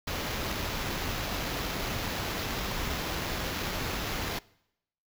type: noise with sample-and-hold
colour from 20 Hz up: pink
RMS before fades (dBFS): -33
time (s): 0.07-4.39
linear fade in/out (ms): 5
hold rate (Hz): 8820
effects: noise-tail reverb RT60 0.8 s tail -23 dB re dry